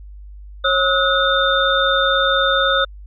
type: tone cluster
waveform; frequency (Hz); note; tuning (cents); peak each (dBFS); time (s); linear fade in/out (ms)
sine; 547 / 1283 / 1459 / 3611; C#5 / E6 / F#6 / A7; -23 / -47 / -25 / +44; -19; 0.64-2.85; 10
effects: added 50 Hz sine -34 dBFS peak until 3.06 s